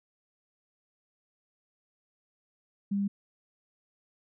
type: tone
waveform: sine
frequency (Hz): 200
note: G3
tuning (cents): +35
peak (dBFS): -26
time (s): 2.91-3.08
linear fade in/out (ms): 10
effects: none